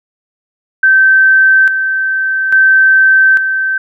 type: tone with tremolo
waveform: sine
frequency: 1549 Hz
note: G6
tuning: 21 cents flat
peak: -4 dBFS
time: 0.83-3.78 s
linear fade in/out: 5 ms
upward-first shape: square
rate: 0.59 Hz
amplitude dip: 55%
effects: none